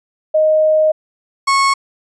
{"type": "tone pair in turn", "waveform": ["sine", "35% pulse"], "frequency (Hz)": [622.3, 1098.1], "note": ["D#5", "C#6"], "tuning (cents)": [0, -17], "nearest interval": "minor seventh", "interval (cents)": 983, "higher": "second", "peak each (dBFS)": -9, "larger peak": "neither", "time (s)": [[0.34, 0.92], [1.47, 1.74]], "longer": "first", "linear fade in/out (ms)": 10, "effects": ["resampled to 22050 Hz"]}